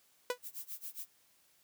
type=tone with exponential decay; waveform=sawtooth; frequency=494 Hz; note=B4; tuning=in tune; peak=-24 dBFS; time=0.3-0.38 s; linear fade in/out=2 ms; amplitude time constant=17 ms
type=noise with tremolo; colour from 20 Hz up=violet; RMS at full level=-42 dBFS; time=0.42-1.08 s; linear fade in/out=50 ms; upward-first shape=sine; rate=7.3 Hz; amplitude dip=95%
effects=white hiss -69 dBFS RMS until 1.63 s + high-pass 60 Hz 12 dB/octave